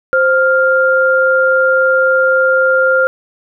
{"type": "tone pair together", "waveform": "sine", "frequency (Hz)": [523.3, 1399.6], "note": ["C5", "F6"], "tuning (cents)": [0, 3], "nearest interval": "octave + perfect fourth", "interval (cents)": 1703, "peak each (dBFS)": -11, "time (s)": [0.13, 3.07], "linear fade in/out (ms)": 0, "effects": []}